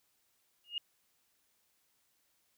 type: tone with exponential growth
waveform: sine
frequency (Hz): 2853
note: F7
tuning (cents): +36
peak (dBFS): -30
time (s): 0.64-0.78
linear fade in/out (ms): 2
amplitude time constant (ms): 30
effects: white hiss -75 dBFS RMS until 2.57 s